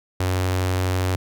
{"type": "tone with notch filter", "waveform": "sawtooth", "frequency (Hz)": 92.2, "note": "F#2", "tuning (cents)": -6, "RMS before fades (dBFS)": -22, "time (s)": [0.2, 1.16], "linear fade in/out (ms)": 5, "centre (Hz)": 190, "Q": 2, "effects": []}